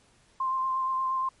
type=tone with vibrato; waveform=sine; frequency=1049 Hz; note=C6; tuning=4 cents sharp; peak=-25 dBFS; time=0.4-1.29 s; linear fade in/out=5 ms; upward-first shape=sine; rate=8.5 Hz; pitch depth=16 cents each way; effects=pink hiss -62 dBFS RMS until 1.4 s + MP3 48 kbps